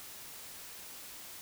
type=silence; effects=white hiss -48 dBFS RMS until 1.41 s